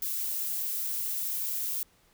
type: noise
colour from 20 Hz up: violet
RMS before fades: -32 dBFS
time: 0.02-1.83 s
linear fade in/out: 2 ms
effects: pink hiss -64 dBFS RMS until 2.13 s